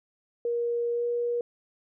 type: tone with pitch glide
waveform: sine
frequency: 473.4 to 477.8 Hz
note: A#4 to A#4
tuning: +27 to +43 cents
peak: -25 dBFS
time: 0.45-1.41 s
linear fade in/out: 2 ms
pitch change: +16 cents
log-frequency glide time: 0.92-1.05 s
effects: none